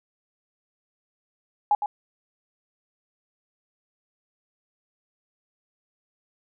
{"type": "tone with echo", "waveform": "sine", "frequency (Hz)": 830.6, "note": "G#5", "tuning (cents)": 0, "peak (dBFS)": -16, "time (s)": [1.71, 1.75], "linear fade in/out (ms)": 2, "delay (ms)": 110, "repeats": 1, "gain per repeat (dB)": -8, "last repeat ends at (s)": 1.86, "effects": []}